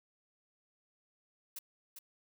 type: noise with echo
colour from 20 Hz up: blue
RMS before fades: -43 dBFS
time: 1.56-1.59 s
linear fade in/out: 5 ms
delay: 400 ms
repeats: 1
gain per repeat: -6 dB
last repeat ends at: 1.99 s
effects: none

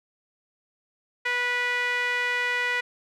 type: tone with band-pass filter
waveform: sawtooth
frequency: 490 Hz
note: B4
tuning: 14 cents flat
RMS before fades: -26 dBFS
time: 1.25-2.81 s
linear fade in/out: 10 ms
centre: 2000 Hz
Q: 3.4
effects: none

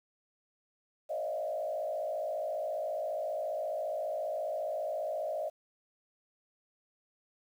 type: tone with frequency modulation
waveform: sine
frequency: 622.3 Hz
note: D#5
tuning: in tune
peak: -32 dBFS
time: 1.09-5.5 s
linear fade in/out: 20 ms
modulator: 54.7 Hz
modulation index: 1.2
effects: 10-bit

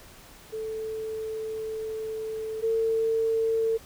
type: tone pair in turn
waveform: sine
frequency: 439.3 / 449.6 Hz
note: A4 / A4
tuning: -3 / +37 cents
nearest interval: unison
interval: 40 cents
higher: second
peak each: -30 / -22 dBFS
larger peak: second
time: 0.52-2.62 / 2.62-3.78 s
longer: first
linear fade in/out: 20 ms
effects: pink hiss -50 dBFS RMS until 3.85 s

